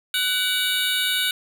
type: tone cluster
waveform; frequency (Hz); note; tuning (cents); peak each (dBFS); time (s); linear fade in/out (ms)
square; 1490 / 2287 / 2933 / 3647 / 3838; F#6 / D7 / F#7 / A#7 / A#7; +12 / -47 / -16 / -39 / +50; -27 / -30 / -27 / -27 / -28; 0.14-1.31; 2
effects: none